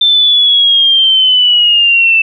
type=linear sweep; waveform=sine; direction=down; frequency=3569 to 2646 Hz; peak=-5 dBFS; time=0.01-2.22 s; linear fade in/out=5 ms; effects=none